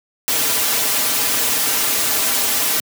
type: noise with comb filter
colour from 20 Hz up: white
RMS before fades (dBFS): -18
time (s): 0.28-2.8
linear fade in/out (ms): 0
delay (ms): 5.5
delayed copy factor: -1
effects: high-pass 150 Hz 12 dB/octave